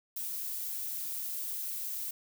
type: noise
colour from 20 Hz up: violet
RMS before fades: -37 dBFS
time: 0.16-2.11 s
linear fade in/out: 5 ms
effects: none

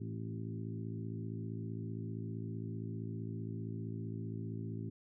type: harmonic tone with a mistuned harmonic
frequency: 55.3 Hz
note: A1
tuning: 9 cents sharp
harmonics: 2 / 3 / 4 / 5 / 6 / 7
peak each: -41 / -45 / -47 / -49 / -51 / -52 dBFS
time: 0-4.9 s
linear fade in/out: 10 ms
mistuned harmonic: 5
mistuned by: -29 cents
effects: none

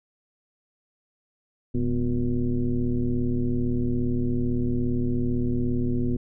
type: tone with frequency modulation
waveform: sine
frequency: 132.8 Hz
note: C3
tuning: 26 cents sharp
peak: -21 dBFS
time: 1.74-6.17 s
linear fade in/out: 10 ms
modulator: 114 Hz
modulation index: 1.7
effects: none

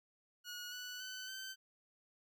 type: tone with pitch steps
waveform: 15% pulse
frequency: 1451 / 1480.6 / 1510.9 / 1541.7 Hz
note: F#6 / F#6 / F#6 / G6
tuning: -34 / +1 / +36 / -29 cents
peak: -38 dBFS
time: 0.44-1.56 s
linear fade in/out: 50 ms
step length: 280 ms
effects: none

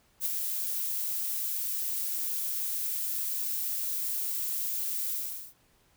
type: noise with ADSR envelope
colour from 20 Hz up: violet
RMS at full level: -27 dBFS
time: 0.2-5.54 s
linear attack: 60 ms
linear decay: 4 ms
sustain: -5 dB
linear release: 410 ms
effects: pink hiss -66 dBFS RMS until 5.96 s

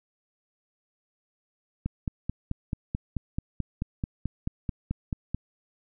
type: click train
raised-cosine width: 5 ms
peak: -16 dBFS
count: 17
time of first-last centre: 1.86-5.346 s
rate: 4.59 Hz
effects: none

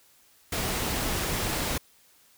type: noise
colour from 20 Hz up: pink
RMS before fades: -29 dBFS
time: 0.52-1.78 s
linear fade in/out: 5 ms
effects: white hiss -60 dBFS RMS until 2.37 s

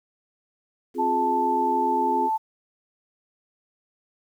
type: chord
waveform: sine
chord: F minor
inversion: second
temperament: just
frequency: 261.9 / 349.2 / 419.1 Hz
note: C4 / F4 / Ab4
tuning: +2 / 0 / +16 cents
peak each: -29 dBFS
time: 0.94-2.3 s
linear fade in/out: 50 ms
type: tone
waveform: sine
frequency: 880 Hz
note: A5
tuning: in tune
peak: -21 dBFS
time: 0.98-2.38 s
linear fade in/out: 20 ms
effects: 9-bit

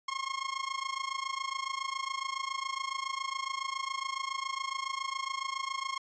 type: tone with amplitude modulation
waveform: sawtooth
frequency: 1077 Hz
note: C6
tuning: 50 cents sharp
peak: -26 dBFS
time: 0.08-5.98 s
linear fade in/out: 5 ms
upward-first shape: sine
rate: 27.2 Hz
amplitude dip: 85%
effects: resampled to 16000 Hz

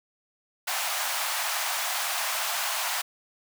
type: high-pass noise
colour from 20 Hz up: pink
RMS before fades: -29 dBFS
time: 0.67-3.02 s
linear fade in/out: 10 ms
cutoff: 670 Hz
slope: 48 dB/octave
effects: none

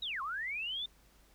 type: linear two-way sweep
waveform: sine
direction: down then up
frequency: 3951 to 1027 to 3625 Hz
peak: -35 dBFS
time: 0.02-0.86 s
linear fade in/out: 5 ms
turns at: 0.22 s
effects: added 50 Hz sine -64 dBFS peak until 1.34 s + pink hiss -66 dBFS RMS until 1.34 s

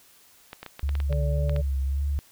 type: clicks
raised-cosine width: 0.3 ms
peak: -21 dBFS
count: 10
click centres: 0.531 / 0.63 / 0.663 / 0.794 / 0.892 / 0.953 / 1.002 / 1.127 / 1.495 / 1.563 s
type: tone with vibrato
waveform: sine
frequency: 69.3 Hz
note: C#2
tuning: in tune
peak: -23 dBFS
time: 0.83-2.19 s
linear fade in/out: 0 ms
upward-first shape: sine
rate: 1.8 Hz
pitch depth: 53 cents each way
type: harmonic tone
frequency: 144.7 Hz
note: D3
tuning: 25 cents flat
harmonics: 1 / 3 / 4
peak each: -27 / -41 / -32 dBFS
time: 1.09-1.62 s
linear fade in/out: 20 ms
effects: white hiss -56 dBFS RMS until 2.31 s

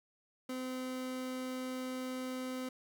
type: tone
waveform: 30% pulse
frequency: 256.6 Hz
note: C4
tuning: 34 cents flat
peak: -35 dBFS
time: 0.49-2.69 s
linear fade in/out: 5 ms
effects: none

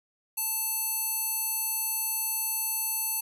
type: tone with band-pass filter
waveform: square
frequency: 880 Hz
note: A5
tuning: in tune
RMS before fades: -30 dBFS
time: 0.37-3.21 s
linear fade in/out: 10 ms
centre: 11000 Hz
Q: 3.6
effects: none

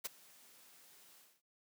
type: noise with ADSR envelope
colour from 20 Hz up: white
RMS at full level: -38 dBFS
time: 0.04-1.42 s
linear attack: 17 ms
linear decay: 18 ms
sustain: -24 dB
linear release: 250 ms
effects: high-pass 150 Hz 12 dB/octave

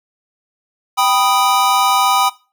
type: chord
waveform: square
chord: G augmented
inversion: none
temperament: equal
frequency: 784 / 987.8 / 1244.5 Hz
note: G5 / B5 / D#6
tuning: 0 / 0 / 0 cents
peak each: -17 dBFS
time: 0.97-2.3 s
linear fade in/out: 20 ms
effects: noise-tail reverb RT60 0.3 s tail -18 dB re dry

